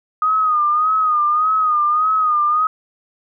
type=tone with vibrato; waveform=sine; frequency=1238 Hz; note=D#6; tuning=9 cents flat; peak=-13 dBFS; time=0.22-2.67 s; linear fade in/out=2 ms; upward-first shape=sine; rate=1.7 Hz; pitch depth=65 cents each way; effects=none

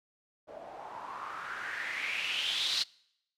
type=noise with low-pass filter sweep; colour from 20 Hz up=blue; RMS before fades=-36 dBFS; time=0.47-2.84 s; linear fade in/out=20 ms; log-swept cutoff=600 to 4300 Hz; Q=5; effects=noise-tail reverb RT60 0.8 s tail -25 dB re dry

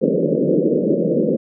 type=band-pass noise; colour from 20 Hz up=white; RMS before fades=-17 dBFS; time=0.01-1.37 s; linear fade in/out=20 ms; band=150 to 560 Hz; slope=96 dB/octave; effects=none

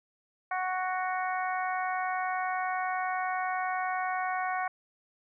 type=harmonic tone; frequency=370 Hz; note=F#4; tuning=in tune; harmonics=2 / 3 / 4 / 5 / 6; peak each=-31 / -35 / -37 / -39 / -41 dBFS; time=0.51-4.68 s; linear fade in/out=5 ms; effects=none

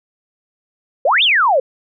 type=exponential two-way sweep; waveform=sine; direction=up then down; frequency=490.8 to 3703 to 490.8 Hz; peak=-10 dBFS; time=1.05-1.6 s; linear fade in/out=5 ms; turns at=1.23 s; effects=none

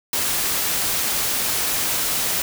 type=noise; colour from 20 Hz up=white; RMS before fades=-22 dBFS; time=0.13-2.42 s; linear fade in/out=2 ms; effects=none

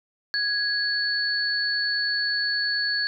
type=tone pair together; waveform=sine; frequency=1661.2 / 4435 Hz; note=G#6 / C#8; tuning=0 / 0 cents; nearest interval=octave + perfect fourth; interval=1700 cents; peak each=-25 dBFS; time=0.34-3.07 s; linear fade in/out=0 ms; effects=none

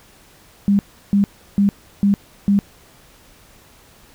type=tone bursts; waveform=sine; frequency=200.7 Hz; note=G3; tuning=41 cents sharp; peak=-11 dBFS; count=5; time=0.68-2.59 s; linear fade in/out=0 ms; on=110 ms; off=340 ms; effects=pink hiss -49 dBFS RMS until 4.14 s

